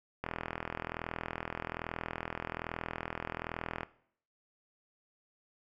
click train, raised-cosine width 0.5 ms, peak -20 dBFS, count 149, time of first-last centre 0.24-3.832 s, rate 41.2 Hz, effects noise-tail reverb RT60 0.6 s tail -18 dB re dry

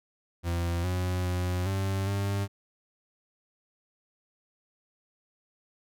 40% pulse tone with pitch steps, 85.8 / 90.9 / 90.1 / 96.8 / 99.6 Hz, F2 / F#2 / F#2 / G2 / G2, -30 / -30 / -45 / -21 / +28 cents, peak -26 dBFS, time 0.43-2.48 s, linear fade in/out 50 ms, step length 410 ms, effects none

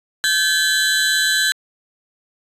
35% pulse tone cluster, 1549 / 1706 / 4006 Hz, G6 / G#6 / B7, -21 / +46 / +24 cents, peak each -18 dBFS, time 0.24-1.52 s, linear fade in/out 0 ms, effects resampled to 32000 Hz

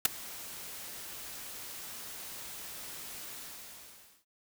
white noise with ADSR envelope, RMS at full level -20 dBFS, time 0.05-4.25 s, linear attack 4 ms, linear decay 10 ms, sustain -24 dB, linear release 970 ms, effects none

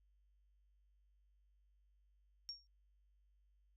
sine tone with exponential decay, 5540 Hz, F8, 15 cents flat, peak -40 dBFS, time 2.49-2.67 s, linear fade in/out 0 ms, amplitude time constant 38 ms, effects added 50 Hz sine -70 dBFS peak until 3.76 s

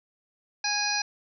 harmonic tone, 826 Hz, G#5, 10 cents flat, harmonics 1 / 2 / 3 / 5 / 6 / 7, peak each -32 / -32 / -32 / -32 / -32 / -32 dBFS, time 0.64-1.02 s, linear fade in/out 5 ms, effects none

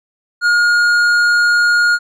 triangle tone with tanh clipping, 1428 Hz, F6, 38 cents sharp, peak -11 dBFS, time 0.41-1.99 s, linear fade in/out 50 ms, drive 13 dB, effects none

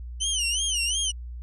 20% pulse tone with vibrato, 2983 Hz, F#7, 13 cents sharp, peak -18 dBFS, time 0.2-1.12 s, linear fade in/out 20 ms, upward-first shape sine, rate 2.8 Hz, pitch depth 150 cents each way, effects added 60 Hz sine -34 dBFS peak until 1.42 s + resampled to 24000 Hz

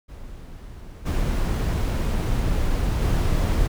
brown noise with level steps, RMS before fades -39 / -22 / -20 dBFS, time 0.08-3.68 s, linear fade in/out 20 ms, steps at 1.05 / 3 s, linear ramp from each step 20 ms, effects none

